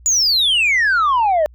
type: exponential sweep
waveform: sine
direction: down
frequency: 7040 to 590 Hz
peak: -10 dBFS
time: 0.06-1.46 s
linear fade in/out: 0 ms
effects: tanh soft clip ceiling -11 dBFS + added 60 Hz sine -41 dBFS peak until 1.54 s